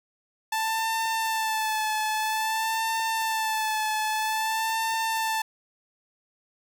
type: tone with vibrato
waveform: sawtooth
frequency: 880 Hz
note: A5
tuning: in tune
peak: -21 dBFS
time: 0.52-5.42 s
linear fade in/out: 5 ms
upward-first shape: sine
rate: 0.51 Hz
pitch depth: 34 cents each way
effects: none